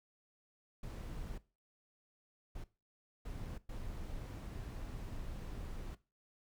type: noise bursts at uneven times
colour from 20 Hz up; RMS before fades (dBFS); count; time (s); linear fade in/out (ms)
brown; -44; 4; 0.83-1.38 / 2.55-2.64 / 3.25-3.58 / 3.69-5.95; 5
effects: noise-tail reverb RT60 0.3 s tail -18 dB re dry